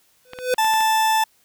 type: tone with exponential growth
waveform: square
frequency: 503 Hz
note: B4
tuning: 32 cents sharp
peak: -15 dBFS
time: 0.25-0.54 s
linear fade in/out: 1 ms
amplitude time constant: 62 ms
type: clicks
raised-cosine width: 0.3 ms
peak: -17 dBFS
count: 6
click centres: 0.334 / 0.388 / 0.544 / 0.646 / 0.738 / 0.807 s
type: tone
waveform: 40% pulse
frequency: 880 Hz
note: A5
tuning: in tune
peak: -15 dBFS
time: 0.58-1.24 s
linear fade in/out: 5 ms
effects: white hiss -60 dBFS RMS until 1.44 s